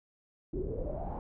brown noise with low-pass filter sweep, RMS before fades -36 dBFS, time 0.53-1.19 s, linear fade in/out 2 ms, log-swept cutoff 340 to 890 Hz, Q 8.6, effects none

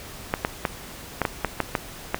clicks, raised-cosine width 0.5 ms, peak -6 dBFS, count 9, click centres 0.339 / 0.449 / 0.652 / 1.217 / 1.252 / 1.447 / 1.603 / 1.752 / 2.145 s, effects pink hiss -40 dBFS RMS until 2.19 s

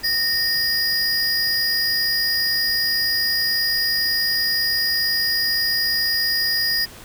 square tone pair together, 1841 / 4915 Hz, A#6 / D#8, -22 / -22 cents, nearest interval octave + perfect fourth, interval 1700 cents, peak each -24 / -20 dBFS, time 0.03-6.86 s, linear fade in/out 20 ms, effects pink hiss -41 dBFS RMS until 7.04 s

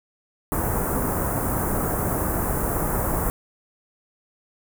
pink band-stop noise, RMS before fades -24 dBFS, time 0.52-3.3 s, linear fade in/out 0 ms, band 1400 to 9800 Hz, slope 24 dB/octave, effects none

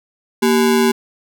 square ring-modulated tone, 311.1 Hz, D#4, in tune, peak -9 dBFS, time 0.42-0.92 s, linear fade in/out 10 ms, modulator 76.8 Hz, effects none

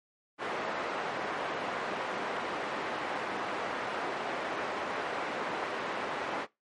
pink band-pass noise, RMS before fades -35 dBFS, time 0.38-6.47 s, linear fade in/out 50 ms, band 420 to 1800 Hz, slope 12 dB/octave, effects noise-tail reverb RT60 0.2 s tail -20 dB re dry + MP3 48 kbps

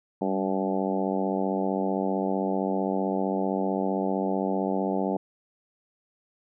harmonic tone with a mistuned harmonic, 95.5 Hz, G2, 45 cents flat, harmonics 2 / 3 / 4 / 5 / 6 / 7 / 8 / 9, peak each -29 / -31 / -32 / -33 / -34 / -34 / -35 / -36 dBFS, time 0.21-5.17 s, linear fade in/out 5 ms, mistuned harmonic 2, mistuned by +30 cents, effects none

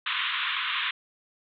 white band-pass noise, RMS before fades -29 dBFS, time 0.06-0.91 s, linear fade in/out 5 ms, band 1000 to 3700 Hz, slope 96 dB/octave, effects none

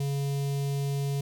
square tone with notch filter, 140 Hz, C#3, 18 cents sharp, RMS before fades -29 dBFS, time 0-1.21 s, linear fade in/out 5 ms, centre 1400 Hz, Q 0.52, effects none

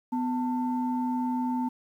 sine tone pair together, 249.8 / 891.9 Hz, B3 / A5, +20 / +23 cents, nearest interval octave + minor seventh, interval 2203 cents, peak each -26 / -31 dBFS, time 0.12-1.69 s, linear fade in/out 10 ms, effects tanh soft clip ceiling -18 dBFS + 10-bit

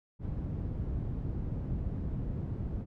white low-pass noise, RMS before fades -35 dBFS, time 0.19-2.86 s, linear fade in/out 50 ms, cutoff 130 Hz, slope 12 dB/octave, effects none

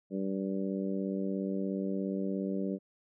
harmonic tone, 97 Hz, G2, 18 cents flat, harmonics 2 / 3 / 4 / 5 / 6, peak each -33 / -37 / -39 / -41 / -43 dBFS, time 0.1-2.79 s, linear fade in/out 50 ms, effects none

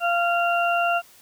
harmonic tone, 692 Hz, F5, 16 cents flat, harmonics 1 / 2 / 4, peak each -21 / -24 / -27 dBFS, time 0-1.02 s, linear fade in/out 50 ms, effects white hiss -52 dBFS RMS until 1.21 s

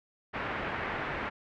white low-pass noise, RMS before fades -35 dBFS, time 0.33-1.3 s, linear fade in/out 20 ms, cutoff 2100 Hz, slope 24 dB/octave, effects none

